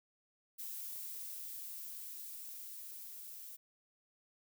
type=noise with level ramp; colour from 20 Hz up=violet; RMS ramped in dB=-44 to -50 dBFS; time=0.58-3.57 s; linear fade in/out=20 ms; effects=none